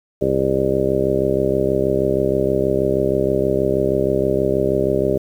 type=harmonic tone; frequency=66.3 Hz; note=C2; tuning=23 cents sharp; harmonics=1 / 2 / 3 / 4 / 5 / 6 / 7 / 8 / 9; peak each=-30 / -26 / -26 / -28 / -24 / -19 / -27 / -26 / -22 dBFS; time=0.21-5.18 s; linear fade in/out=10 ms; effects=8-bit